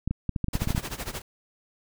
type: clicks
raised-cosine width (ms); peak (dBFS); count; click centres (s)
5; -14; 12; 0.076 / 0.11 / 0.293 / 0.362 / 0.443 / 0.484 / 0.554 / 0.62 / 0.674 / 0.706 / 0.749 / 0.779
type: noise with tremolo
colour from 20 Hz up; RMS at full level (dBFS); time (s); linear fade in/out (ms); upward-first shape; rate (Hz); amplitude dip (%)
pink; -32; 0.53-1.22; 5; sine; 13; 85
effects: none